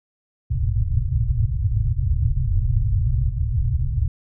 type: low-pass noise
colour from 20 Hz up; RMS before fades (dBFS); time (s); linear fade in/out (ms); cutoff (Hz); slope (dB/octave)
white; -20; 0.5-4.08; 5; 130; 96
effects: none